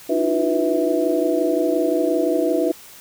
sine tone cluster, 301 / 326.6 / 358.3 / 492.2 / 653 Hz, D4 / E4 / F4 / B4 / E5, +43 / -16 / +44 / -6 / -17 cents, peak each -23 dBFS, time 0.09-2.72 s, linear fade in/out 10 ms, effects white hiss -43 dBFS RMS until 3 s

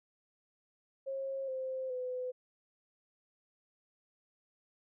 sine tone with pitch steps, 540 / 521.9 / 504.4 Hz, C#5 / C5 / B4, -45 / -4 / +36 cents, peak -35 dBFS, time 1.06-2.32 s, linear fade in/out 20 ms, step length 420 ms, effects none

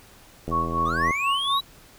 click train, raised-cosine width 2 ms, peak -17 dBFS, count 53, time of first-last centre 0.48-1.108 s, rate 82.8 Hz
sine tone with tremolo, 1108.7 Hz, C#6, in tune, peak -20 dBFS, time 0.51-1.6 s, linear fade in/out 20 ms, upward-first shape sine, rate 4.1 Hz, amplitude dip 80%
triangle linear sweep, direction up, 1108.7 to 3951 Hz, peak -23 dBFS, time 0.85-1.61 s, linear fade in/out 10 ms
effects pink hiss -51 dBFS RMS until 1.98 s

